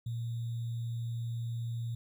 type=tone with sample-and-hold; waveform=sine; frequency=116.5 Hz; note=A#2; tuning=1 cent flat; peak=-33 dBFS; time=0.06-1.95 s; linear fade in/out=5 ms; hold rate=3675 Hz; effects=none